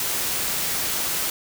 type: noise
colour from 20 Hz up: white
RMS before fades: -25 dBFS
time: 0-1.3 s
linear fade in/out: 2 ms
effects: none